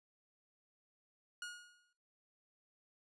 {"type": "tone with exponential decay", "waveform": "sawtooth", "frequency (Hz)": 1440, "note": "F#6", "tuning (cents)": -47, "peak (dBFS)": -37, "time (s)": [1.42, 1.93], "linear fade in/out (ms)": 2, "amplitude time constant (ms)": 110, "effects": ["noise-tail reverb RT60 0.6 s tail -24 dB re dry", "resampled to 22050 Hz"]}